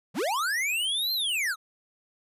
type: linear two-way sweep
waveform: square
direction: up then down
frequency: 123.3 to 4213 to 1214 Hz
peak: -26 dBFS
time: 0.14-1.56 s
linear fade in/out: 50 ms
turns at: 1.13 s
effects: resampled to 32000 Hz